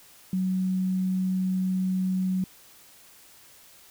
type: tone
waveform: sine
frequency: 186.5 Hz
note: F#3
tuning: 14 cents sharp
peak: -23 dBFS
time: 0.33-2.44 s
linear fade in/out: 2 ms
effects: white hiss -53 dBFS RMS until 3.9 s